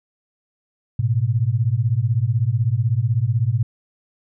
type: beating tone pair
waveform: sine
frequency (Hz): 107.8 / 123.8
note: A2 / B2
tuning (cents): -35 / +5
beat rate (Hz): 16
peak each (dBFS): -19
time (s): 0.99-3.63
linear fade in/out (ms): 5
effects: none